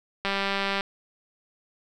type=click train; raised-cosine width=0.3 ms; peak=-11 dBFS; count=111; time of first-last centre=0.25-0.808 s; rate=197 Hz; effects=none